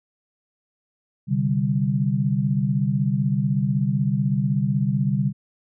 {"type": "chord", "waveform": "sine", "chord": "C suspended second", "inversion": "none", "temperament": "equal", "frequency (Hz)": [130.81, 146.83, 196], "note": ["C3", "D3", "G3"], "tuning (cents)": [0, 0, 0], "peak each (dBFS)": -23, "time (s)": [1.27, 5.33], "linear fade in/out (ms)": 50, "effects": []}